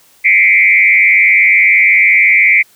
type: tone with frequency modulation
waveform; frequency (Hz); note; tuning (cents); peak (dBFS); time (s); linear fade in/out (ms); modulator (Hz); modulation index
sine; 2206; C#7; -9; -5; 0.24-2.63; 20; 94.1; 2
effects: white hiss -48 dBFS RMS until 2.75 s + high-pass 60 Hz 12 dB/octave